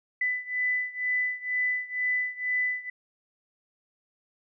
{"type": "beating tone pair", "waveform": "sine", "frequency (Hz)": [1996, 1998.1], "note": ["B6", "B6"], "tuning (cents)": [18, 20], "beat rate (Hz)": 2.1, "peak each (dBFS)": [-28, -30], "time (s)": [0.21, 2.9], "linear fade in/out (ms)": 5, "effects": []}